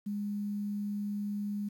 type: tone with quantisation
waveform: sine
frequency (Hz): 205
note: G#3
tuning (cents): -22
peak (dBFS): -32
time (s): 0.06-1.69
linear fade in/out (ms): 10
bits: 10
effects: none